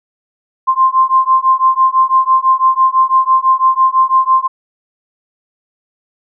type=beating tone pair; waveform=sine; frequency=1046.5 / 1052.5 Hz; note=C6 / C6; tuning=0 / +10 cents; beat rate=6 Hz; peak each=-11 dBFS; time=0.67-4.48 s; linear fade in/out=20 ms; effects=none